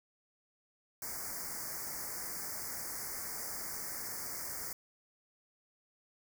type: band-stop noise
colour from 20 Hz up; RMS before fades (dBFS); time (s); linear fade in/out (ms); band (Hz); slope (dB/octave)
white; -41; 1.02-4.73; 2; 2200 to 4700; 96
effects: none